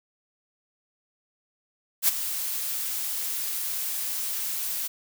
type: noise with ADSR envelope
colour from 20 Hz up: blue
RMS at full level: -18 dBFS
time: 2.02-4.88 s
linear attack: 61 ms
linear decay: 18 ms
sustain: -12 dB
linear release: 13 ms
effects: none